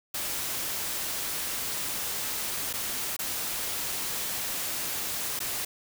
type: noise with dropouts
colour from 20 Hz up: white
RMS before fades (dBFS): -32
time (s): 0.14-5.65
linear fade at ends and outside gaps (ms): 5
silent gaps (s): 2.729-2.736 / 3.166-3.19 / 5.392-5.402
effects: none